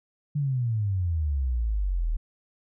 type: exponential sweep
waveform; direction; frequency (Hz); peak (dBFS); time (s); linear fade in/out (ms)
sine; down; 150 to 37.77; -23; 0.35-2.17; 10
effects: none